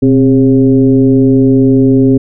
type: tone with frequency modulation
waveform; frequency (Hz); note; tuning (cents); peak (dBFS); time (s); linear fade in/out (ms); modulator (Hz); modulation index
sine; 264.7; C4; +20; -4; 0.02-2.18; 10; 141; 0.93
effects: none